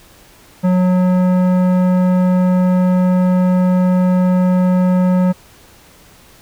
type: tone with tanh clipping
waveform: sine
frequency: 182.5 Hz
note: F#3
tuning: 24 cents flat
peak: -12 dBFS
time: 0.63-5.33 s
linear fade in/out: 20 ms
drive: 14 dB
effects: pink hiss -45 dBFS RMS until 6.41 s